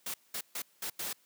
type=noise bursts at uneven times; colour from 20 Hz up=white; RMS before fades=-37 dBFS; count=5; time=0.06-0.14 / 0.34-0.41 / 0.55-0.62 / 0.82-0.9 / 0.99-1.13 s; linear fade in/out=5 ms; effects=white hiss -67 dBFS RMS until 1.25 s + high-pass 150 Hz 12 dB/octave